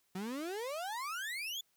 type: exponential sweep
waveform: 35% pulse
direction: up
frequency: 179.8 to 3520 Hz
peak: -36 dBFS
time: 0.15-1.61 s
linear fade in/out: 5 ms
effects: white hiss -75 dBFS RMS until 1.76 s